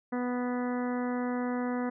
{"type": "harmonic tone", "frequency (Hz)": 246.9, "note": "B3", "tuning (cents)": 0, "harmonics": [1, 2, 3, 4, 5, 6, 7, 8], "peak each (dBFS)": [-30, -36, -40, -42, -44, -46, -47, -48], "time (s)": [0.12, 1.9], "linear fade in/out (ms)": 10, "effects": []}